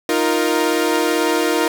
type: chord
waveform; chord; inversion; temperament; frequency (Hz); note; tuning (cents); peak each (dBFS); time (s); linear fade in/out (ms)
sawtooth; Eb suspended second; none; equal with one note detuned; 311.1 / 349.2 / 468.1; Eb4 / F4 / Bb4; 0 / 0 / +7; -16; 0.09-1.68; 2
effects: none